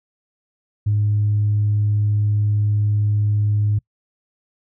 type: tone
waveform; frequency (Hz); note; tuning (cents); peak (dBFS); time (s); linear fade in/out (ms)
sine; 104.4; G#2; +10; -14; 0.86-3.79; 10
effects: noise-tail reverb RT60 0.1 s tail -26 dB re dry + tanh soft clip ceiling -11 dBFS